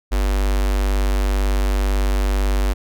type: tone with notch filter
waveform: square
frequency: 49 Hz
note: G1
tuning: in tune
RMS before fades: -18 dBFS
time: 0.11-2.74 s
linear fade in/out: 20 ms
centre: 140 Hz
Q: 1.2
effects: none